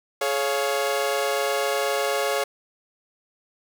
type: chord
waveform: sawtooth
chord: Db major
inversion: second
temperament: equal with one note detuned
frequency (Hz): 422.8 / 554.4 / 698.5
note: Ab4 / Db5 / F5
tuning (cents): +31 / 0 / 0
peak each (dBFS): -23 / -21 / -25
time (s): 0.21-2.44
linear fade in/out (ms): 5
effects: none